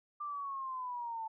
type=linear sweep; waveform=sine; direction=down; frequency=1190 to 880 Hz; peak=-37 dBFS; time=0.2-1.28 s; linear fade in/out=10 ms; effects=none